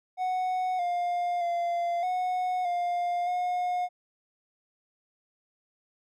triangle tone with pitch steps, 739 / 705 / 691 / 732 / 704 / 719 Hz, F#5 / F5 / F5 / F#5 / F5 / F#5, -2 / +16 / -19 / -19 / +14 / -50 cents, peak -24 dBFS, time 0.17-3.89 s, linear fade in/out 50 ms, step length 620 ms, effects none

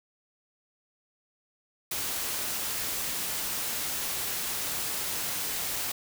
white noise, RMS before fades -32 dBFS, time 1.91-5.92 s, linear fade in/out 5 ms, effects none

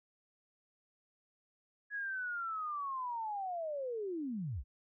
sine linear sweep, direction down, 1686 to 46.22 Hz, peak -36 dBFS, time 1.9-4.64 s, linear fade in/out 50 ms, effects none

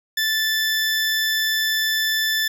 20% pulse tone, 1757 Hz, A6, 3 cents flat, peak -14 dBFS, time 0.17-2.48 s, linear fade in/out 5 ms, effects none

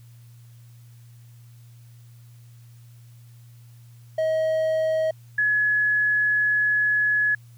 triangle / sine tone pair in turn, 635 / 1695.2 Hz, D#5 / G#6, +35 / +35 cents, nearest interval octave + perfect fourth, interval 1700 cents, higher second, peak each -18 dBFS, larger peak neither, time 4.18-5.11 / 5.38-7.35 s, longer second, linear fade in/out 5 ms, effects added 118 Hz sine -45 dBFS peak until 7.57 s + white hiss -61 dBFS RMS until 7.57 s

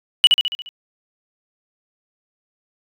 sine tone with echo, 2941 Hz, F#7, 11 cents flat, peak -3 dBFS, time 0.24-0.27 s, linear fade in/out 0 ms, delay 70 ms, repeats 6, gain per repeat -5 dB, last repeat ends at 0.69 s, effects tanh soft clip ceiling -4 dBFS

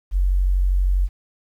sine tone, 46.25 Hz, F#1, in tune, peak -15 dBFS, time 0.11-1.09 s, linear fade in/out 50 ms, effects 9-bit

